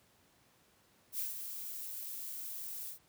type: noise with ADSR envelope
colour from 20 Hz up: violet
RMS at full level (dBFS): -36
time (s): 1.12-2.99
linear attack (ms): 70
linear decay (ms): 140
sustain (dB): -7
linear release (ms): 100
effects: pink hiss -68 dBFS RMS until 3.08 s + high-pass 80 Hz 12 dB/octave